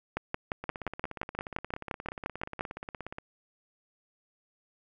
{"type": "two click trains", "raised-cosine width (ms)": 0.5, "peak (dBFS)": [-15, -23], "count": [15, 44], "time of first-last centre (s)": [[0.17, 2.609], [0.64, 3.184]], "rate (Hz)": [5.74, 16.9], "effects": []}